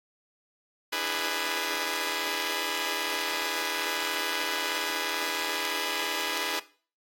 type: chord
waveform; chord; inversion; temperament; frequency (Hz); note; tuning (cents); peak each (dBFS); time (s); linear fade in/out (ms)
5% pulse; E dominant seventh; third; just; 296.7 / 329.6 / 412 / 494.4; D4 / E4 / G#4 / B4; +18 / 0 / -14 / +2; -25 / -25 / -23 / -23; 0.92-6.6; 10
effects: noise-tail reverb RT60 0.4 s tail -17 dB re dry + AAC 64 kbps